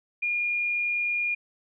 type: tone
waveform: sine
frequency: 2423 Hz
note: D#7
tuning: 47 cents flat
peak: -24 dBFS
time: 0.22-1.35 s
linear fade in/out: 10 ms
effects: none